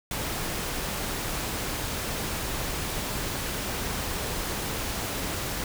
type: noise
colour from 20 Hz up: pink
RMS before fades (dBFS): -31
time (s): 0.11-5.64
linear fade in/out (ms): 2
effects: none